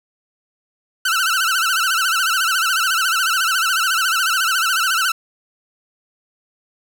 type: tone with vibrato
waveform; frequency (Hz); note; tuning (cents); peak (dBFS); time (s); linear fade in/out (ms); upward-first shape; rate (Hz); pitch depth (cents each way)
sawtooth; 1421; F6; +30; -12; 1.05-5.12; 5; sine; 14; 150
effects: none